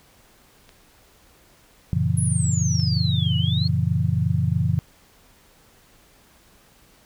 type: clicks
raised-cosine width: 0.2 ms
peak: -29 dBFS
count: 2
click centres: 0.692 / 2.799 s
type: chord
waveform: sine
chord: F# dominant seventh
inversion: none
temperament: just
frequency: 92.5 / 115.62 / 138.75 / 166.5 Hz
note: F#2 / A#2 / C#3 / E3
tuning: 0 / -14 / +2 / +18 cents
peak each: -24 dBFS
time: 1.93-4.79 s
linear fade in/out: 0 ms
type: exponential two-way sweep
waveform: sine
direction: down then up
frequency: 10780 to 2875 to 4376 Hz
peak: -27 dBFS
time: 2.17-3.68 s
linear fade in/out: 5 ms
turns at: 3.37 s
effects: pink hiss -55 dBFS RMS until 7.05 s